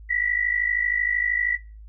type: tone pair together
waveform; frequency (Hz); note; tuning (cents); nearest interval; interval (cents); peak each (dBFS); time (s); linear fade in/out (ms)
sine; 1923 / 1975.9; B6 / B6; -47 / 0; unison; 47; -24; 0.09-1.57; 20
effects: noise-tail reverb RT60 0.3 s tail -18 dB re dry + added 53 Hz sine -40 dBFS peak until 1.88 s